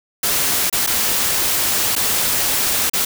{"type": "noise with dropouts", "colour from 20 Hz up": "white", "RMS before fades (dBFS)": -18, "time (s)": [0.23, 3.05], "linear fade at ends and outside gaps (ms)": 5, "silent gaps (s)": [[0.699, 0.726], [0.865, 0.872], [1.954, 1.962], [2.898, 2.934]], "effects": []}